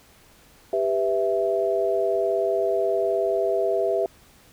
sine chord, E minor, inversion first, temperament just, 395.6 / 494.4 / 659.3 Hz, G4 / B4 / E5, +16 / +2 / 0 cents, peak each -24 / -27 / -23 dBFS, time 0.73-4.06 s, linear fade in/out 2 ms, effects pink hiss -54 dBFS RMS until 4.52 s

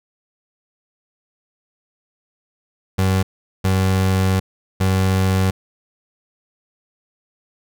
30% pulse tone bursts at uneven times, 94.7 Hz, F#2, 41 cents sharp, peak -12 dBFS, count 3, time 2.98-3.23 / 3.64-4.4 / 4.8-5.51 s, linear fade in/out 10 ms, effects none

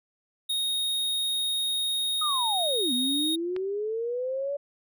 square tone, 3729 Hz, A#7, in tune, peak -26 dBFS, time 0.49-3.36 s, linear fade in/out 10 ms
sine linear two-way sweep, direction down then up, 1271 to 240 to 575 Hz, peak -27 dBFS, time 2.21-4.57 s, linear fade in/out 10 ms, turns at 2.93 s
click, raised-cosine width 0.3 ms, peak -23 dBFS, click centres 3.564 s
effects none

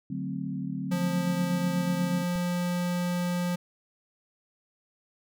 sine chord, D dominant seventh, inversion none, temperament equal, 146.83 / 185 / 220 / 261.6 Hz, D3 / F#3 / A3 / C4, 0 / 0 / 0 / 0 cents, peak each -36 / -34 / -39 / -35 dBFS, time 0.1-2.24 s, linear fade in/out 5 ms
square tone, 176.8 Hz, F3, 22 cents sharp, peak -27 dBFS, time 0.91-3.56 s, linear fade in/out 10 ms
click, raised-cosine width 5 ms, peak -29 dBFS, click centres 2.357 s
effects none

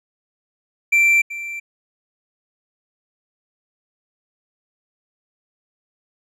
triangle tone with echo, 2349 Hz, D7, in tune, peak -10 dBFS, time 0.92-1.22 s, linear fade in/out 10 ms, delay 380 ms, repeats 1, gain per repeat -15 dB, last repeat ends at 1.6 s, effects resampled to 32000 Hz

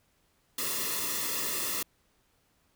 white noise with comb filter, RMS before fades -32 dBFS, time 0.58-1.83 s, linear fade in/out 5 ms, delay 1.3 ms, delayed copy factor -0.85, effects pink hiss -70 dBFS RMS until 2.75 s

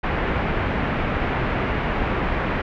pink low-pass noise, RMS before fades -23 dBFS, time 0.03-2.62 s, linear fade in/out 10 ms, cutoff 2400 Hz, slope 24 dB/octave, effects none

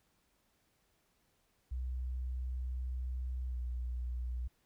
sine tone with pitch glide, 63 to 61.14 Hz, B1 to B1, +35 to -17 cents, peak -35 dBFS, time 1.71-4.48 s, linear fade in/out 10 ms, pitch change -52 cents, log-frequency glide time 3.48-3.57 s, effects pink hiss -75 dBFS RMS until 4.65 s

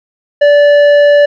triangle tone with tanh clipping, 581 Hz, D5, 19 cents flat, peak -5 dBFS, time 0.41-1.26 s, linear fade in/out 10 ms, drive 14 dB, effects none

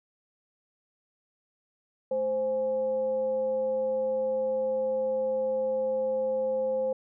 sine tone with frequency modulation, 523.3 Hz, C5, in tune, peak -25 dBFS, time 2.11-6.93 s, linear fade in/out 5 ms, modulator 307 Hz, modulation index 0.29, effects none

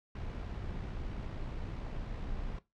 brown noise with amplitude modulation, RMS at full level -38 dBFS, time 0.15-2.59 s, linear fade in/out 5 ms, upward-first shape sine, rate 61.3 Hz, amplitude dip 30%, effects noise-tail reverb RT60 0.2 s tail -17 dB re dry + low-pass 4000 Hz 12 dB/octave

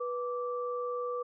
sine tone pair together, 490 / 1166.9 Hz, B4 / D6, -14 / -11 cents, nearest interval octave + minor third, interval 1503 cents, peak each -33 / -37 dBFS, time 0-1.23 s, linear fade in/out 10 ms, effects none

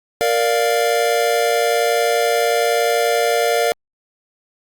square chord, Bb major, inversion none, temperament equal, 466.2 / 587.3 / 698.5 Hz, Bb4 / D5 / F5, 0 / 0 / 0 cents, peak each -19 / -21 / -20 dBFS, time 0.21-3.72 s, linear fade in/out 0 ms, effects Opus 48 kbps

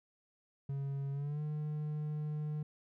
triangle tone with pitch glide, 138.59 to 151.13 Hz, C#3 to D3, 0 to +50 cents, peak -33 dBFS, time 0.69-2.63 s, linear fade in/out 5 ms, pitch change +150 cents, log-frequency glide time 1.12-1.41 s, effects none

